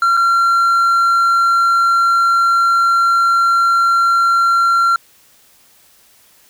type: tone with dropouts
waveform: triangle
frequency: 1371 Hz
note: F6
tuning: 32 cents flat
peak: -8 dBFS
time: 0.02-4.96 s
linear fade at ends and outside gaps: 2 ms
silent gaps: 0.169-0.173 s
effects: white hiss -50 dBFS RMS until 6.49 s